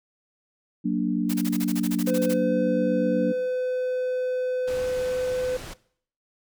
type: chord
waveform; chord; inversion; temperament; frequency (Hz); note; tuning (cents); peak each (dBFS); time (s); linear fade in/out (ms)
sine; Gb augmented; none; equal; 185 / 233.1 / 293.7; Gb3 / Bb3 / D4; 0 / 0 / 0; -26; 0.84-3.33; 20
type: noise bursts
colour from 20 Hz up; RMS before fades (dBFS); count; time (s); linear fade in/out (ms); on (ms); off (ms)
white; -34; 14; 1.29-2.34; 10; 49; 28
type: tone with pitch glide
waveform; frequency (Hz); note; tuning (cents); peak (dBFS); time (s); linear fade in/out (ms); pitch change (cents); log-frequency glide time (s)
triangle; 510 to 506.2; C5 to B4; -44 to +43; -22; 2.07-5.57; 5; -13; 2.48-3.11
type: low-pass noise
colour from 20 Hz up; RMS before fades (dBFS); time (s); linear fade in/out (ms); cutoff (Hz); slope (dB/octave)
pink; -39; 4.67-5.74; 10; 9400; 12
effects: noise-tail reverb RT60 0.6 s tail -20 dB re dry

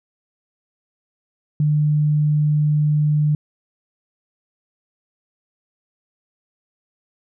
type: tone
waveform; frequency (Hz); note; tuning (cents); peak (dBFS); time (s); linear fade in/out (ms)
sine; 150; D3; +37; -14; 1.6-3.35; 2
effects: none

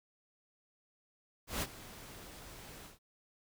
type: noise with ADSR envelope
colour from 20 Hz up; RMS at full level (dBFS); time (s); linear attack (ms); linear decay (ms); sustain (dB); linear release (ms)
pink; -34; 1.47-2.99; 150; 41; -17; 140
effects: none

